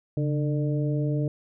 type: harmonic tone with a mistuned harmonic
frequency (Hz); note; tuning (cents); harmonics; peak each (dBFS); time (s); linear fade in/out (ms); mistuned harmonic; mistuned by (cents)
150; D3; +37; 1 / 2 / 3 / 4; -24 / -30 / -34 / -36; 0.17-1.28; 2; 1; -91
effects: none